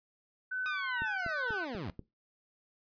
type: tone with tremolo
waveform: sine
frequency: 1510 Hz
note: F#6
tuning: 35 cents sharp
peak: -32 dBFS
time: 0.51-1.65 s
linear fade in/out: 10 ms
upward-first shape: triangle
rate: 2.4 Hz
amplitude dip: 35%
type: linear sweep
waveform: 20% pulse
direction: down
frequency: 1258 to 73.1 Hz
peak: -32 dBFS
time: 0.66-1.9 s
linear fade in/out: 0 ms
type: click train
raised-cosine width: 3 ms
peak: -29 dBFS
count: 5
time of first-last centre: 1.02-1.993 s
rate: 4.11 Hz
effects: noise-tail reverb RT60 0.2 s tail -18 dB re dry + resampled to 11025 Hz